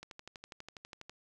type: click train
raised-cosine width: 0.2 ms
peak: -29 dBFS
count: 14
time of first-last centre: 0.03-1.096 s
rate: 12.2 Hz
effects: none